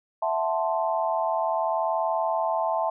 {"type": "chord", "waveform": "sine", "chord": "F# half-diminished seventh", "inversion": "third", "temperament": "equal", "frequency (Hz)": [659.3, 740, 880, 1046.5], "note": ["E5", "F#5", "A5", "C6"], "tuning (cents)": [0, 0, 0, 0], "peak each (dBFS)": [-26, -32, -27, -31], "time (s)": [0.22, 2.9], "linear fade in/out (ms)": 5, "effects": []}